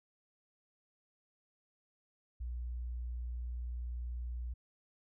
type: tone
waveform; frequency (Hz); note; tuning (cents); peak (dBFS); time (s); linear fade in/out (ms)
sine; 60.3; B1; -41; -37; 2.4-4.54; 10
effects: none